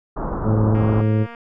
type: low-pass noise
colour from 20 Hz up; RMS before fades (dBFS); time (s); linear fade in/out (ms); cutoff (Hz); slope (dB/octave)
pink; -25; 0.16-1.02; 10; 1300; 48
type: harmonic tone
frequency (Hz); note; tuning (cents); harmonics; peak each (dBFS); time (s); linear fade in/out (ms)
108.3; A2; -27; 1 / 2 / 3 / 4 / 5; -16 / -22 / -26 / -28 / -30; 0.43-1.27; 50
type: click train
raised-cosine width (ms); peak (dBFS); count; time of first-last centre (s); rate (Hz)
0.5; -23; 141; 0.75-1.348; 234
effects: none